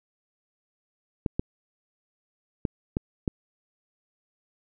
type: clicks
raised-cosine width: 3 ms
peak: -12 dBFS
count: 5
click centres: 1.262 / 1.395 / 2.652 / 2.969 / 3.278 s
effects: none